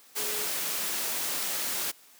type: tone in noise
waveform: sine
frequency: 422.3 Hz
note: G#4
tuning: 29 cents sharp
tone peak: -40 dBFS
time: 0.16-0.46 s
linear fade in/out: 20 ms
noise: white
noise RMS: -31 dBFS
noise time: 0.15-1.92 s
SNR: -12 dB
effects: white hiss -56 dBFS RMS until 2.19 s + high-pass 200 Hz 12 dB/octave